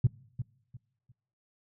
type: tone with echo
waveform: sine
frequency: 123.47 Hz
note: B2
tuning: in tune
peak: -17 dBFS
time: 0.04-0.07 s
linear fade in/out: 5 ms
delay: 350 ms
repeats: 3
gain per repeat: -12 dB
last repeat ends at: 1.12 s
effects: noise-tail reverb RT60 0.8 s tail -24 dB re dry + tanh soft clip ceiling -14 dBFS